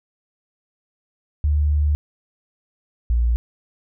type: tone pair in turn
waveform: sine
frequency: 74.1 / 58.81 Hz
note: D2 / A#1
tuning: +16 / +16 cents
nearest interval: major third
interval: 400 cents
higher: first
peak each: -15 dBFS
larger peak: neither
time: 1.44-1.95 / 3.1-3.36 s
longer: first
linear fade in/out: 0 ms
effects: none